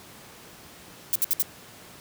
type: noise bursts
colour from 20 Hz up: violet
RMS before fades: -22 dBFS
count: 4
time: 1.13-1.422 s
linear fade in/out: 0 ms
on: 25 ms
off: 64 ms
effects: pink hiss -47 dBFS RMS until 2 s + high-pass 100 Hz 12 dB/octave